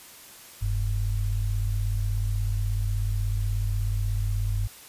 sine tone pair together, 45.26 / 101.7 Hz, F#1 / G#2, -37 / -36 cents, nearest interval octave + major second, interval 1401 cents, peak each -26 dBFS, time 0.61-4.68 s, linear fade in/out 20 ms, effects white hiss -47 dBFS RMS until 4.88 s + resampled to 32000 Hz

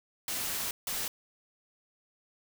white noise bursts at uneven times, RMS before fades -34 dBFS, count 2, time 0.28-0.71 / 0.87-1.08 s, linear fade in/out 2 ms, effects none

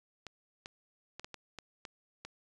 clicks, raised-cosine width 0.2 ms, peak -26 dBFS, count 8, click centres 0.267 / 0.659 / 1.196 / 1.245 / 1.343 / 1.587 / 1.852 / 2.25 s, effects resampled to 24000 Hz

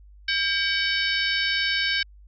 harmonic tone with a mistuned harmonic, 757 Hz, F#5, 39 cents sharp, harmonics 2 / 3 / 4 / 5 / 6 / 7, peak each -26 / -28 / -29 / -30 / -31 / -31 dBFS, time 0.28-2.03 s, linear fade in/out 5 ms, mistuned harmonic 2, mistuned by +93 cents, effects added 50 Hz sine -46 dBFS peak until 2.27 s

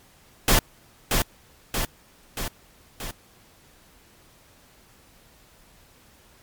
pink noise with echo, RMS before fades -17 dBFS, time 0.48-0.59 s, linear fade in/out 2 ms, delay 630 ms, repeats 4, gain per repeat -4 dB, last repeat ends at 3.11 s, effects pink hiss -55 dBFS RMS until 6.42 s + MP3 96 kbps

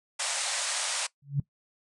white band-pass noise, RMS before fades -31 dBFS, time 0.19-1.07 s, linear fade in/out 10 ms, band 530 to 9700 Hz, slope 96 dB/octave
sine tone with exponential growth, 140.9 Hz, C#3, 29 cents sharp, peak -20 dBFS, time 1.22-1.4 s, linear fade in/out 5 ms, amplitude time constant 37 ms
effects noise-tail reverb RT60 0.1 s tail -19 dB re dry

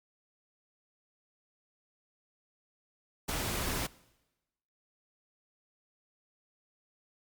pink noise, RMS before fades -34 dBFS, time 3.28-3.87 s, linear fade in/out 10 ms, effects noise-tail reverb RT60 1.0 s tail -21 dB re dry + Opus 48 kbps

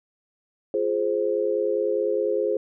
sine chord, F minor, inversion none, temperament just, 349.2 / 419.1 / 523.8 Hz, F4 / Ab4 / C5, 0 / +16 / +2 cents, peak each -28 / -24 / -25 dBFS, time 0.74-2.57 s, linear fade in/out 2 ms, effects none

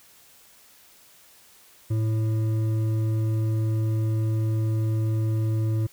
triangle tone with hard clipping, 110 Hz, A2, in tune, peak -23 dBFS, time 1.9-5.87 s, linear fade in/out 10 ms, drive 11 dB, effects white hiss -54 dBFS RMS until 5.92 s

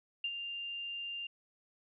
sine tone with ADSR envelope, 2794 Hz, F7, in tune, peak -31 dBFS, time 0.24-1.27 s, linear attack 4 ms, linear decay 54 ms, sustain -7 dB, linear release 5 ms, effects none

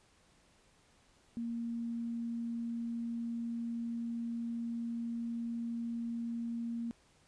sine tone, 233.1 Hz, A#3, in tune, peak -35 dBFS, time 1.37-6.91 s, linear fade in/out 0 ms, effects pink hiss -67 dBFS RMS until 7.27 s + resampled to 22050 Hz

